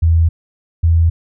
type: tone pair in turn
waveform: sine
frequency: 82.41 / 82.89 Hz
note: E2 / E2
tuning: 0 / +10 cents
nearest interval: unison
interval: 10 cents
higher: second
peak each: -8 dBFS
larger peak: neither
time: 0.02-0.29 / 0.83-1.1 s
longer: neither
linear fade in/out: 10 ms
effects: none